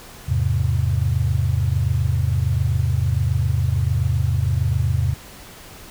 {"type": "chord", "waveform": "sine", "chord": "E augmented", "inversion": "none", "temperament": "equal", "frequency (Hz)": [82.41, 103.83, 130.81], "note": ["E2", "G#2", "B#2"], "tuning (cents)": [0, 0, 0], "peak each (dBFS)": -21, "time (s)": [0.28, 5.14], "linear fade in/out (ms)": 10, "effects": ["pink hiss -41 dBFS RMS until 5.9 s"]}